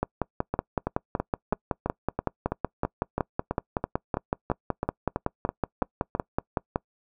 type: two click trains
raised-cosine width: 1 ms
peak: -10 / -12 dBFS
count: 37 / 18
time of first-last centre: 0.03-6.759 / 0.54-6.151 s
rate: 5.35 / 3.03 Hz
effects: noise-tail reverb RT60 0.1 s tail -25 dB re dry